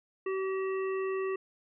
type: harmonic tone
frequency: 382.3 Hz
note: G4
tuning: 43 cents flat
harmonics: 1 / 3 / 5 / 7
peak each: -30 / -40 / -44 / -47 dBFS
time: 0.26-1.36 s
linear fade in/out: 5 ms
effects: none